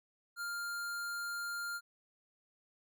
square tone, 1400 Hz, F6, 4 cents sharp, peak -38 dBFS, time 0.36-1.81 s, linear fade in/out 50 ms, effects none

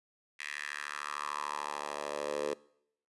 10% pulse tone with high-pass filter sweep, 73.42 Hz, D2, in tune, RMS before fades -38 dBFS, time 0.39-2.54 s, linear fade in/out 10 ms, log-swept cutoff 2100 to 460 Hz, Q 3.6, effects noise-tail reverb RT60 0.7 s tail -22 dB re dry + resampled to 24000 Hz

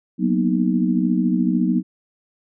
sine chord, B major seventh, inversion second, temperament equal, 185 / 233.1 / 246.9 / 311.1 Hz, F#3 / A#3 / B3 / D#4, 0 / 0 / 0 / 0 cents, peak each -20 / -23 / -21 / -23 dBFS, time 0.18-1.83 s, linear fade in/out 50 ms, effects none

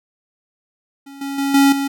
square tone with level steps, 277.2 Hz, C#4, in tune, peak -36 / -24 / -18 / -10 / -19 dBFS, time 1.06-1.88 s, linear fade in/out 10 ms, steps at 1.21 / 1.38 / 1.54 / 1.72 s, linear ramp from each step 5 ms, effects none

